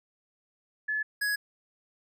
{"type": "tone pair in turn", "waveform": ["sine", "square"], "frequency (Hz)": [1719, 1672], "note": ["A6", "G#6"], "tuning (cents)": [-41, 11], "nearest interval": "unison", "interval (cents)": 48, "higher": "first", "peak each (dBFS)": -27, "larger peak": "neither", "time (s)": [[0.88, 1.03], [1.21, 1.36]], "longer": "neither", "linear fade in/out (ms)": 10, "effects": []}